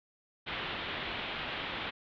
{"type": "low-pass noise", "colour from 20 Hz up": "white", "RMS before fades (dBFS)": -38, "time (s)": [0.46, 1.91], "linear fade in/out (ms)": 20, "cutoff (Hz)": 3600, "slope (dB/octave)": 48, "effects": []}